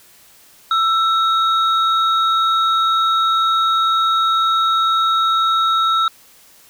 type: tone pair together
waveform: sine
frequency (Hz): 1329 / 3770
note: E6 / A#7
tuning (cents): +14 / +19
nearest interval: octave + tritone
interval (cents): 1805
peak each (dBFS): -13 / -20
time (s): 0.71-6.08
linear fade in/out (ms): 2
effects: tanh soft clip ceiling -6 dBFS + white hiss -48 dBFS RMS until 6.69 s